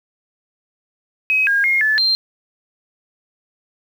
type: tone with pitch steps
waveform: sine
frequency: 2540 / 1623 / 2140 / 1735 / 4163 Hz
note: D#7 / G#6 / C7 / A6 / C8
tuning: +35 / -40 / +38 / -25 / -10 cents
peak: -13 dBFS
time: 1.3-2.15 s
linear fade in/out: 0 ms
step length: 170 ms
effects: 7-bit